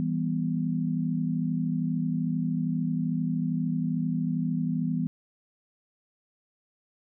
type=chord; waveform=sine; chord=E minor; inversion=none; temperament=just; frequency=164.81 / 197.78 / 247.2 Hz; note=E3 / G3 / B3; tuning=0 / +16 / +2 cents; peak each=-28 / -32 / -29 dBFS; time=0-5.07 s; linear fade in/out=0 ms; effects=none